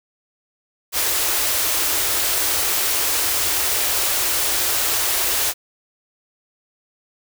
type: band-stop noise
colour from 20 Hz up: white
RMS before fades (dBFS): -20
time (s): 0.92-5.54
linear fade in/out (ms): 50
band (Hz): 110 to 290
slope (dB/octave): 48
effects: none